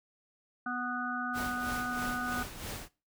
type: harmonic tone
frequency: 246.9 Hz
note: B3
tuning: in tune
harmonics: 1 / 3 / 5 / 6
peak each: -38 / -40 / -38 / -36 dBFS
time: 0.66-2.43 s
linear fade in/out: 5 ms
type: noise with tremolo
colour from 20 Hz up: pink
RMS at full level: -39 dBFS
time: 1.33-2.89 s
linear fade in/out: 50 ms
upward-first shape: sine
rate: 3.1 Hz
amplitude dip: 60%
effects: noise-tail reverb RT60 0.3 s tail -20 dB re dry